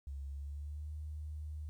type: tone with pitch glide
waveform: sine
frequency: 69.3 to 76.01 Hz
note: C#2 to D#2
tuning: 0 to -40 cents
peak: -40 dBFS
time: 0.07-1.69 s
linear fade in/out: 0 ms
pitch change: +160 cents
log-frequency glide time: 0.27-0.9 s
effects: 12-bit